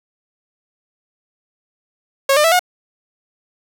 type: tone with pitch steps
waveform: sawtooth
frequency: 547 / 600 / 658.1 / 721.8 Hz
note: C#5 / D5 / E5 / F#5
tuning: -23 / +37 / -3 / -43 cents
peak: -7 dBFS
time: 2.29-2.594 s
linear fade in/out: 5 ms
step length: 76 ms
effects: none